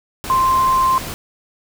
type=tone in noise; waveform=sine; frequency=1046.5 Hz; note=C6; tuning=in tune; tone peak=-12 dBFS; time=0.3-0.98 s; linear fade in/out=0 ms; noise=pink; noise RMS=-28 dBFS; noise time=0.24-1.14 s; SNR=+13 dB; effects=none